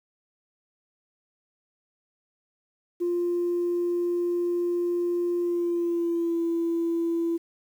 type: tone with pitch glide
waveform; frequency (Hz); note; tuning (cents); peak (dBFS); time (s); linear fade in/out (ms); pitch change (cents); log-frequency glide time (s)
sine; 349.2 to 335.6; F4 to E4; 0 to +31; -22; 3-7.38; 20; -69; 5.39-6.4
effects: tanh soft clip ceiling -19 dBFS + 9-bit